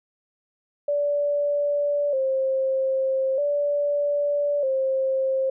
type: tone with vibrato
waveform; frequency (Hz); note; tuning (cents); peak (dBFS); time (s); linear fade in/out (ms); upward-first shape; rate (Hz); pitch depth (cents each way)
sine; 554.4; C#5; 0; -20; 0.88-5.5; 5; square; 0.4; 75
effects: none